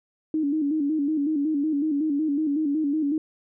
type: tone with vibrato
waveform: sine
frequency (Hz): 297.9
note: D4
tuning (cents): +25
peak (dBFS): -21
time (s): 0.34-3.18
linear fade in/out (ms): 2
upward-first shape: square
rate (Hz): 5.4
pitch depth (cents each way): 85
effects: none